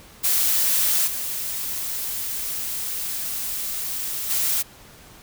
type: noise with level steps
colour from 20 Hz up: blue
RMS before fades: -20 / -28 / -22 dBFS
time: 0.23-4.63 s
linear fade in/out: 20 ms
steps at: 1.06 / 4.29 s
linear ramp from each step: 20 ms
effects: pink hiss -47 dBFS RMS until 5.22 s